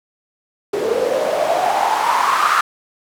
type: noise with band-pass filter sweep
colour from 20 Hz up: white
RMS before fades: -17 dBFS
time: 0.73-2.61 s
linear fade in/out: 5 ms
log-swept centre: 410 to 1300 Hz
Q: 6.7
effects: none